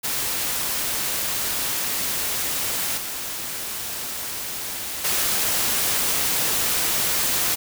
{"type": "noise with level steps", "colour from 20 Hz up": "white", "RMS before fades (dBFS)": [-25, -30, -22], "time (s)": [0.03, 7.56], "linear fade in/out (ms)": 20, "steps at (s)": [2.97, 5.04], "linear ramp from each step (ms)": 10, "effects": []}